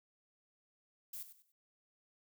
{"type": "noise with echo", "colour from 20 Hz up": "violet", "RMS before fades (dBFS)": -45, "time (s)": [1.13, 1.23], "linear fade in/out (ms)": 5, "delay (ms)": 97, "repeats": 3, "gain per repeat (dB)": -11, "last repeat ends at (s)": 1.521, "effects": []}